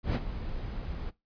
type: noise with ADSR envelope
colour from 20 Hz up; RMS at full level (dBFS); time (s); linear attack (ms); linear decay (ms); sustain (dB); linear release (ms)
brown; -23; 0.03-1.11; 120; 42; -13; 19
effects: noise-tail reverb RT60 0.2 s tail -19 dB re dry + resampled to 11025 Hz